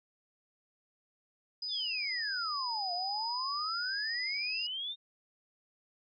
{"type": "tone", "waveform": "sine", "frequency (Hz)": 4978, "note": "D#8", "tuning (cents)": 0, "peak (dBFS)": -35, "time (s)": [1.62, 4.67], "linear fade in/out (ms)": 5}
{"type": "exponential two-way sweep", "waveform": "sine", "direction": "down then up", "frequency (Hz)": [3700, 695, 3700], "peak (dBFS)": -35, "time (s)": [1.68, 4.96], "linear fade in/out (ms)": 50, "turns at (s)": 2.93}
{"effects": []}